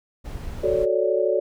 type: noise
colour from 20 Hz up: brown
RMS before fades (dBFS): -33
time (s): 0.24-0.86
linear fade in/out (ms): 20
type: chord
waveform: sine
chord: D major seventh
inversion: first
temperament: equal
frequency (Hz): 370 / 440 / 554.4 / 587.3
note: F#4 / A4 / C#5 / D5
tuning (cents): 0 / 0 / 0 / 0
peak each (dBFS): -24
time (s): 0.63-1.4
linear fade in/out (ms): 10
effects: none